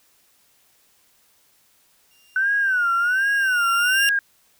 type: tone with exponential growth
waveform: sawtooth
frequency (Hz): 2794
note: F7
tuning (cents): 0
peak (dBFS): -15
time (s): 2.11-4.09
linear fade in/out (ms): 0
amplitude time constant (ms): 430
type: tone with vibrato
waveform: sine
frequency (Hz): 1500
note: F#6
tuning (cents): +23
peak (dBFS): -17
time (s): 2.36-4.19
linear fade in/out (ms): 2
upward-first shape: sine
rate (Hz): 1.3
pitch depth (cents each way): 160
effects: white hiss -60 dBFS RMS until 4.59 s